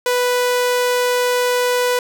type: tone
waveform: sawtooth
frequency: 493.9 Hz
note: B4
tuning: in tune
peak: -11 dBFS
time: 0.06-1.99 s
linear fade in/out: 2 ms
effects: none